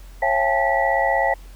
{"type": "tone cluster", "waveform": "sine", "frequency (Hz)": [545, 678, 789, 865, 1948], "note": ["C#5", "E5", "G5", "A5", "B6"], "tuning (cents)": [-29, 49, 11, -30, -24], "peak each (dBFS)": -23, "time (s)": [0.22, 1.34], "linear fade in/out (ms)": 5, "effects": ["added 44 Hz sine -38 dBFS peak until 1.55 s", "pink hiss -51 dBFS RMS until 1.55 s"]}